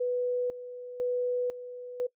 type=tone with tremolo; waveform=sine; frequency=493.9 Hz; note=B4; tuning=in tune; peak=-26 dBFS; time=0-2.07 s; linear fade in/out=10 ms; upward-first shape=square; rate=1 Hz; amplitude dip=75%; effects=noise-tail reverb RT60 0.1 s tail -20 dB re dry